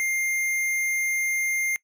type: tone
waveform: square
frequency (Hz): 2110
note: C7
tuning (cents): +14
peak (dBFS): -24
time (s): 0-1.76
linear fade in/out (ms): 0
effects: noise-tail reverb RT60 0.1 s tail -23 dB re dry